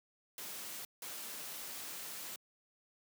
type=noise bursts at uneven times; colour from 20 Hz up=white; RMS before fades=-45 dBFS; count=2; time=0.38-0.85 / 1.02-2.36 s; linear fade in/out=2 ms; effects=high-pass 150 Hz 12 dB/octave